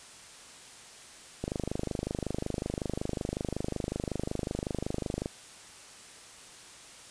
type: click train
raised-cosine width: 2 ms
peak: -18 dBFS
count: 98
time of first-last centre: 1.44-5.259 s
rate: 25.4 Hz
effects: white hiss -50 dBFS RMS until 7.1 s + resampled to 22050 Hz